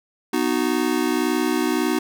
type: chord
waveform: square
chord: B major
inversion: none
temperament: just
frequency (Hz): 246.9 / 308.7 / 370.4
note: B3 / D#4 / F#4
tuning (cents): 0 / -14 / +2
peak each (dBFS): -25 / -23 / -25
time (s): 0.33-1.99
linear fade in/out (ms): 5
effects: none